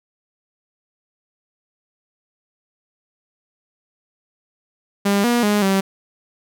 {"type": "tone with pitch steps", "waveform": "sawtooth", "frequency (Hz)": [200.6, 239.6, 207.3, 193.6], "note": ["G3", "A#3", "G#3", "G3"], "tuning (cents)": [40, 48, -3, -21], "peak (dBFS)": -11, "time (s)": [5.05, 5.81], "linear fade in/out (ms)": 10, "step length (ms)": 190, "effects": []}